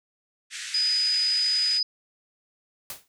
pink band-pass noise, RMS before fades -36 dBFS, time 0.5-1.81 s, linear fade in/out 50 ms, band 1600 to 9100 Hz, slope 48 dB/octave
sine tone, 4978 Hz, D#8, in tune, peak -21 dBFS, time 0.74-1.83 s, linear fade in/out 5 ms
white noise with exponential decay, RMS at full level -32 dBFS, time 2.9-3.08 s, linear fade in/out 2 ms, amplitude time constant 37 ms
effects none

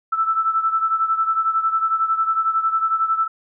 sine beating tone pair, 1318.5 / 1329.5 Hz, E6 / E6, 0 / +14 cents, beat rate 11 Hz, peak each -18 / -23 dBFS, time 0.12-3.28 s, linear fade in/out 10 ms, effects none

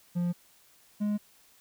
triangle tone pair in turn, 175 / 208.1 Hz, F3 / G#3, +4 / +4 cents, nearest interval minor third, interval 300 cents, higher second, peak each -24 dBFS, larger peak neither, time 0.15-0.33 / 1-1.18 s, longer neither, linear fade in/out 20 ms, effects white hiss -61 dBFS RMS until 1.6 s

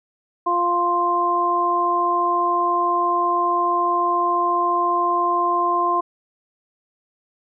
harmonic tone, 349.2 Hz, F4, in tune, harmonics 1 / 2 / 3, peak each -25 / -24 / -18 dBFS, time 0.46-6.01 s, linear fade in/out 10 ms, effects none

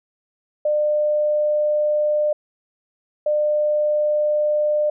sine tone pair in turn, 600 / 600 Hz, D5 / D5, +37 / +37 cents, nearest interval unison, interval 0 cents, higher neither, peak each -16 dBFS, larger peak neither, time 0.65-2.33 / 3.26-4.9 s, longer first, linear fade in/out 5 ms, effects none

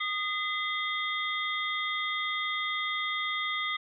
sine tone cluster, 1235 / 2039 / 3265 / 3612 Hz, D#6 / C7 / G#7 / A7, -13 / -45 / -30 / +45 cents, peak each -34 / -32 / -37 / -37 dBFS, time 0-3.77 s, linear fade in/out 10 ms, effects none

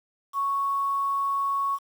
sine tone with quantisation, 1108.7 Hz, C#6, in tune, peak -23 dBFS, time 0.33-1.79 s, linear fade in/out 50 ms, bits 8, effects none

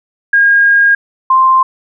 sine tone pair in turn, 1625 / 1047.5 Hz, G#6 / C6, -38 / +2 cents, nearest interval minor sixth, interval 760 cents, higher first, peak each -5 dBFS, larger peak neither, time 0.33-0.95 / 1.3-1.63 s, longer first, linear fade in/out 5 ms, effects none

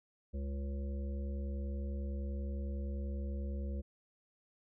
harmonic tone, 69.3 Hz, C#2, in tune, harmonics 1 / 3 / 5 / 7 / 8, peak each -36 / -45 / -52 / -53 / -53 dBFS, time 0.33-3.82 s, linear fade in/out 20 ms, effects none

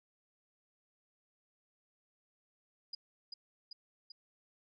sine tone with echo, 4901 Hz, D#8, 27 cents flat, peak -39 dBFS, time 2.93-2.95 s, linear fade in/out 5 ms, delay 390 ms, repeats 3, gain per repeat -3 dB, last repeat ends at 4.12 s, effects none

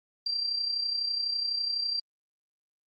sine tone with amplitude modulation, 4717 Hz, D8, 7 cents sharp, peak -25 dBFS, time 0.26-2 s, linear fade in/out 5 ms, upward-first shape sine, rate 32 Hz, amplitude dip 55%, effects Opus 24 kbps

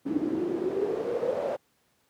pink noise with band-pass filter sweep, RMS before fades -29 dBFS, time 0.05-1.57 s, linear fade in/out 20 ms, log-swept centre 280 to 580 Hz, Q 9.9, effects pink hiss -69 dBFS RMS until 2.09 s + high-pass 100 Hz 12 dB/octave

